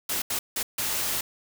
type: noise bursts at uneven times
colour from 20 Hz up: white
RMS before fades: -28 dBFS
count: 4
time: 0.09-0.22 / 0.3-0.39 / 0.56-0.63 / 0.78-1.21 s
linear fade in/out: 5 ms
effects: none